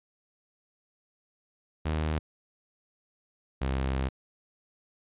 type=tone pair in turn; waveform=sawtooth; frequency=77.78 / 66.26 Hz; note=D#2 / C2; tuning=0 / +22 cents; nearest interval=minor third; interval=278 cents; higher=first; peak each=-23 dBFS; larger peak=neither; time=1.85-2.19 / 3.61-4.09 s; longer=second; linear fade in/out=10 ms; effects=resampled to 8000 Hz